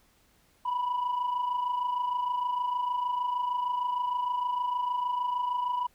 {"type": "tone pair together", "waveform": "sine", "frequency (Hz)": [961.3, 987.8], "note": ["B5", "B5"], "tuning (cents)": [-47, 0], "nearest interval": "unison", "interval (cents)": 47, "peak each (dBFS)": [-32, -26], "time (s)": [0.65, 5.87], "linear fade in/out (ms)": 10, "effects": ["tanh soft clip ceiling -24 dBFS", "pink hiss -65 dBFS RMS until 5.94 s"]}